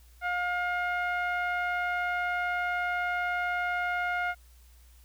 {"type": "tone with low-pass filter", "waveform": "sawtooth", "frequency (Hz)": 712, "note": "F5", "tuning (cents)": 33, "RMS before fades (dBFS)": -30, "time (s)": [0.21, 4.35], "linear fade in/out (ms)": 50, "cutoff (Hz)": 1800, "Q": 5.8, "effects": ["added 60 Hz sine -53 dBFS peak until 5.04 s", "white hiss -63 dBFS RMS until 5.04 s"]}